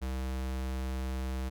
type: tone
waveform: square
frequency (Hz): 65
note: C2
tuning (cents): -11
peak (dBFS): -33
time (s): 0.01-1.5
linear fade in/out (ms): 20
effects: none